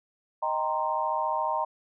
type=chord; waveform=sine; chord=C minor seventh; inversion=first; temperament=equal; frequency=622.3 / 784 / 932.3 / 1046.5 Hz; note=Eb5 / G5 / Bb5 / C6; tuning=0 / 0 / 0 / 0 cents; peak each=-32 / -33 / -28 / -32 dBFS; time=0.42-1.65 s; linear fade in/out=10 ms; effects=none